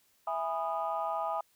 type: chord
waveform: sine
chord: E major seventh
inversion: none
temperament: just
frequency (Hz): 659.3 / 824.1 / 988.9 / 1236.1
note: E5 / G#5 / B5 / D#6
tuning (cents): 0 / -14 / +2 / -12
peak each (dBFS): -35 / -34 / -38 / -36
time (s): 0.27-1.41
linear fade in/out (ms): 5
effects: tanh soft clip ceiling -21 dBFS + white hiss -69 dBFS RMS until 1.55 s